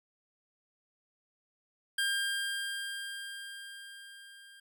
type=tone with level ramp; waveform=25% pulse; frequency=1600 Hz; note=G6; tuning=35 cents sharp; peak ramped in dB=-24 to -49 dBFS; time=1.98-4.6 s; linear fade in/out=5 ms; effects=none